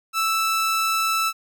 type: tone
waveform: sawtooth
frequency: 1319 Hz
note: E6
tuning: 1 cent sharp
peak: -16 dBFS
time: 0.13-1.33 s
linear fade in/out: 50 ms
effects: none